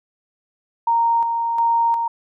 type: tone with tremolo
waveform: sine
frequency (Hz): 928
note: A#5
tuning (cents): -8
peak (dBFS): -14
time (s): 0.87-2.08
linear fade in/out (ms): 5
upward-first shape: square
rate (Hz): 1.4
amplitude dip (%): 40
effects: none

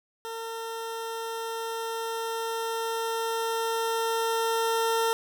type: tone with level ramp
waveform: 20% pulse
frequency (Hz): 454.4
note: A#4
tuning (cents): -44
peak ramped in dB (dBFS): -29 to -18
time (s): 0.25-5.13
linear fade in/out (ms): 0
effects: none

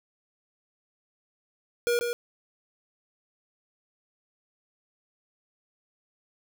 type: tone with echo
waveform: square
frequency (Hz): 477.3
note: A#4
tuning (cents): +41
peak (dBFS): -23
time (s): 1.87-1.99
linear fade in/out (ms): 0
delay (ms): 140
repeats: 1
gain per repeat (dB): -5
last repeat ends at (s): 2.13
effects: none

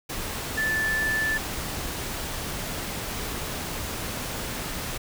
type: tone in noise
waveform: sine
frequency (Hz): 1752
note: A6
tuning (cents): -8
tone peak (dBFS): -23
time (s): 0.57-1.38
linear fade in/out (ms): 10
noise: pink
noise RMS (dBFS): -32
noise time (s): 0.09-4.98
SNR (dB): +6
effects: none

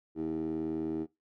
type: tone with band-pass filter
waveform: 15% pulse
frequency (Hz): 79.6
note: D#2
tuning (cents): +40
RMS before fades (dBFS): -34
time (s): 0.15-1.07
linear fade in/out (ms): 50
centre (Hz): 350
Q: 6.3
effects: noise-tail reverb RT60 0.2 s tail -20 dB re dry

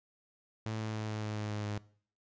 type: tone with pitch steps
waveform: sawtooth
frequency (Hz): 110 / 109.18 / 108.36 / 107.55 / 106.75 / 105.95 / 105.15 / 104.37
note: A2 / A2 / A2 / A2 / G#2 / G#2 / G#2 / G#2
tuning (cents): 0 / -13 / -26 / -39 / +48 / +35 / +22 / +9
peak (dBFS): -31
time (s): 0.66-1.78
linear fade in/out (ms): 0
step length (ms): 140
effects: noise-tail reverb RT60 0.5 s tail -20 dB re dry + resampled to 16000 Hz

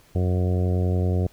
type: harmonic tone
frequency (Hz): 90.7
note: F#2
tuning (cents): -34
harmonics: 1 / 2 / 3 / 4 / 5 / 6 / 7 / 8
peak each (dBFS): -20 / -28 / -34 / -32 / -33 / -37 / -38 / -41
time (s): 0.15-1.27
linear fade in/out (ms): 5
effects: pink hiss -56 dBFS RMS until 1.32 s

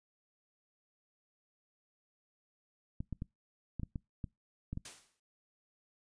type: clicks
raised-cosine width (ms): 5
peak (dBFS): -26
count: 9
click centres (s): 3.005 / 3.127 / 3.221 / 3.797 / 3.833 / 3.958 / 4.242 / 4.73 / 4.774
type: noise with exponential decay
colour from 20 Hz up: white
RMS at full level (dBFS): -44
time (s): 4.85-5.2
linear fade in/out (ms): 5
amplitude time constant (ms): 75
effects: noise-tail reverb RT60 0.2 s tail -25 dB re dry + resampled to 22050 Hz

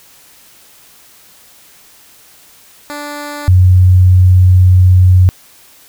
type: tone pair in turn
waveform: 10% pulse / sine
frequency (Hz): 292.5 / 91.65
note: D4 / F#2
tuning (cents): -7 / -16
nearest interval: octave + minor sixth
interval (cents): 2009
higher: first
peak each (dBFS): -14 / -3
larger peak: second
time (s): 2.9-3.48 / 3.48-5.29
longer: second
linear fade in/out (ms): 0
effects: white hiss -43 dBFS RMS until 5.88 s

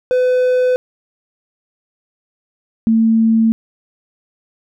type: tone pair in turn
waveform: triangle / sine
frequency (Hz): 504 / 224.5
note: B4 / A3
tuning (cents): +35 / +35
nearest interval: octave + major second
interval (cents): 1400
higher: first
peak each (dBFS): -9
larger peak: neither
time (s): 0.11-0.76 / 2.87-3.52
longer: neither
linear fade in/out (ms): 0
effects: none

